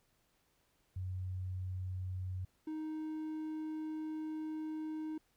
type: tone pair in turn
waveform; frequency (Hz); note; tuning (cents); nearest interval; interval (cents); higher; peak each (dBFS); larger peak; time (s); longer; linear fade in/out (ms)
sine / triangle; 92.5 / 311.9; F#2 / D#4; 0 / +4; octave + major sixth; 2104; second; -37 / -36; second; 0.96-2.45 / 2.67-5.18; second; 5
effects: pink hiss -75 dBFS RMS until 5.36 s